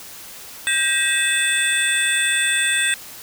sine tone cluster, 1589 / 1906 / 2601 / 3505 / 8170 Hz, G6 / A#6 / E7 / A7 / C9, +23 / +38 / -24 / -7 / -42 cents, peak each -23 dBFS, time 0.67-2.94 s, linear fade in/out 0 ms, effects white hiss -38 dBFS RMS until 3.22 s

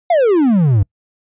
triangle exponential sweep, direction down, 729 to 92.5 Hz, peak -7 dBFS, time 0.1-0.83 s, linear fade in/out 5 ms, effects noise-tail reverb RT60 0.1 s tail -26 dB re dry + resampled to 8000 Hz

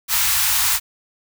white band-stop noise, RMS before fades -18 dBFS, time 0.08-0.8 s, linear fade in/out 50 ms, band 110 to 820 Hz, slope 48 dB/octave, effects none

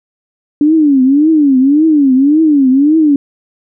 sine tone with vibrato, 287.2 Hz, D4, 39 cents flat, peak -5 dBFS, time 0.61-3.16 s, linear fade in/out 2 ms, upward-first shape triangle, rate 1.8 Hz, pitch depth 220 cents each way, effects none

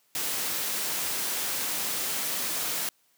white noise, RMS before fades -30 dBFS, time 0.15-2.89 s, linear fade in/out 2 ms, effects white hiss -67 dBFS RMS until 3.17 s + high-pass 150 Hz 12 dB/octave

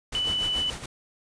pink noise with tremolo, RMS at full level -34 dBFS, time 0.12-0.86 s, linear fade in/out 5 ms, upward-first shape sine, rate 7 Hz, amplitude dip 65%
sine tone, 2984 Hz, F#7, 14 cents sharp, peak -24 dBFS, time 0.15-0.7 s, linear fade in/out 0 ms
effects resampled to 22050 Hz

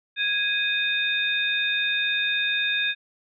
sine tone cluster, 1654 / 2498 / 3649 Hz, G#6 / D#7 / A#7, -8 / +6 / -38 cents, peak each -26 dBFS, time 0.16-2.95 s, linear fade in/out 50 ms, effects none

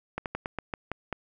slowing click train, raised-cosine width 0.5 ms, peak -16 dBFS, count 8, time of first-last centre 0.18-1.127 s, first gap 78 ms, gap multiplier 1.18, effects none

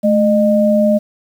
sine tone pair together, 215.7 / 610 Hz, A3 / D#5, -34 / -34 cents, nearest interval octave + tritone, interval 1800 cents, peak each -12 dBFS, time 0.03-0.99 s, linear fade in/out 20 ms, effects 7-bit

